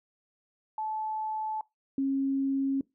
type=tone pair in turn; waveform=sine; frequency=868 / 271.8 Hz; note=A5 / C#4; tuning=-24 / -34 cents; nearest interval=octave + minor sixth; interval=2010 cents; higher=first; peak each=-30 / -25 dBFS; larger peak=second; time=0.78-1.61 / 1.98-2.81 s; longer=neither; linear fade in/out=2 ms; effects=noise-tail reverb RT60 0.2 s tail -22 dB re dry